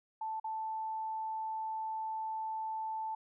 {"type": "tone with dropouts", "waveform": "sine", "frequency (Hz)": 880, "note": "A5", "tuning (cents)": 0, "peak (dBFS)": -35, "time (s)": [0.21, 3.15], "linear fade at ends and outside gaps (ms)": 5, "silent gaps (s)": [0.399, 0.442], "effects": []}